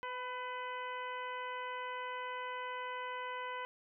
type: harmonic tone with a mistuned harmonic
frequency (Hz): 503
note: B4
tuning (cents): +32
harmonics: 1 / 2 / 3 / 4 / 5 / 6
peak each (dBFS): -46 / -41 / -47 / -48 / -53 / -53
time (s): 0.03-3.65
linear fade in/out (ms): 0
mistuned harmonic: 2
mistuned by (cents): -16
effects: none